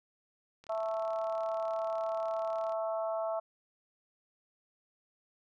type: click train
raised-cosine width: 0.2 ms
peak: -37 dBFS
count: 77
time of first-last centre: 0.64-2.722 s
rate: 36.5 Hz
type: harmonic tone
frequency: 220 Hz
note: A3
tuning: in tune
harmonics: 3 / 4 / 5 / 6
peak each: -32 / -41 / -43 / -44 dBFS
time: 0.69-3.4 s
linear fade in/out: 10 ms
effects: none